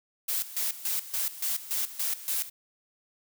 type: noise with tremolo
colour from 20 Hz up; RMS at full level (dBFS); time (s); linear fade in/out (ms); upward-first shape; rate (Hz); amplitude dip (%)
blue; -29; 0.28-2.5; 10; square; 3.5; 80
effects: none